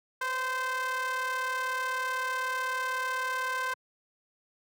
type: ring-modulated tone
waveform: square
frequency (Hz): 261.6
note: C4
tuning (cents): 0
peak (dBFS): -27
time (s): 0.21-3.74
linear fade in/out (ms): 5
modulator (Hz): 1290
effects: high-pass 150 Hz 12 dB/octave